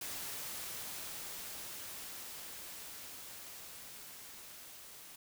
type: noise with level ramp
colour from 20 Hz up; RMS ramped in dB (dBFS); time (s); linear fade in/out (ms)
white; -42 to -53; 0.01-5.16; 5
effects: none